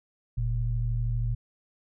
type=tone pair together; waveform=sine; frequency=43.65 / 116.54 Hz; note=F1 / A#2; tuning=0 / 0 cents; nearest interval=octave + perfect fourth; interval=1700 cents; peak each=-28 / -27 dBFS; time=0.37-1.35 s; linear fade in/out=10 ms; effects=none